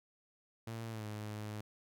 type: tone with pitch glide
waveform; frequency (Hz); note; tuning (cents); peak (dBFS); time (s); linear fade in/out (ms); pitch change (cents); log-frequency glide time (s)
sawtooth; 113.8 to 106.18; A#2 to G#2; -41 to +39; -37; 0.67-1.61; 5; -120; 0.89-1.05
effects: none

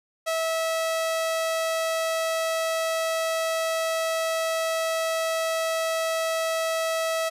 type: tone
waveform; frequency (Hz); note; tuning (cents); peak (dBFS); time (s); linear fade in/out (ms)
sawtooth; 650; E5; -24; -20; 0.26-7.3; 20
effects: resampled to 32000 Hz

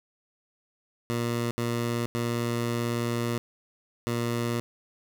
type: tone bursts at uneven times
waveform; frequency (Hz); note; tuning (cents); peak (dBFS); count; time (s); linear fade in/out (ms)
15% pulse; 118.3; A#2; +26; -20; 4; 1.1-1.51 / 1.58-2.06 / 2.15-3.38 / 4.07-4.6; 0
effects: none

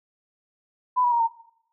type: tone with pitch steps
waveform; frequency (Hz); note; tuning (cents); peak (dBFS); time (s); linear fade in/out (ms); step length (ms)
sine; 999 / 970 / 941.8 / 914.5; B5 / B5 / A#5 / A#5; +20 / -31 / +18 / -33; -18; 0.96-1.28; 20; 80
effects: noise-tail reverb RT60 0.7 s tail -19 dB re dry

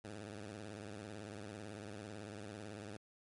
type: tone with vibrato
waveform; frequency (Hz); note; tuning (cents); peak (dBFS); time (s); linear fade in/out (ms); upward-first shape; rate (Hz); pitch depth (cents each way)
10% pulse; 103.83; G#2; 0; -38; 0.04-2.97; 5; sine; 18; 130
effects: MP3 48 kbps

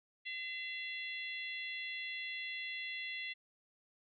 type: harmonic tone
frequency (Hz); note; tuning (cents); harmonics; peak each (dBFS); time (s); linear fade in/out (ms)
680; F5; -46; 3 / 4 / 5 / 6; -42 / -45 / -47 / -53; 0.25-3.34; 20
effects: none

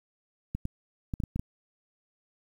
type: clicks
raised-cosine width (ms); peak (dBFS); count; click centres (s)
5; -19; 7; 0.55 / 0.654 / 1.138 / 1.202 / 1.237 / 1.36 / 1.395
effects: 9-bit

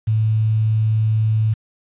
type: tone with quantisation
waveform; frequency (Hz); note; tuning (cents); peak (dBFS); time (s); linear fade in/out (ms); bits
sine; 109.5; A2; -8; -14; 0.07-1.54; 10; 7
effects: resampled to 8000 Hz

